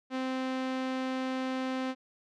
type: tone with low-pass filter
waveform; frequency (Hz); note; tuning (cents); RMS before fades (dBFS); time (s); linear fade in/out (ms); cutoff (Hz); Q
sawtooth; 260.1; C4; -10; -33; 0.1-1.95; 50; 3900; 0.73
effects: none